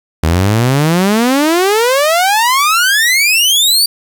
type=exponential sweep; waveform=sawtooth; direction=up; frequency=76.6 to 4699 Hz; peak=-5 dBFS; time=0.23-3.86 s; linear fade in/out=5 ms; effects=7-bit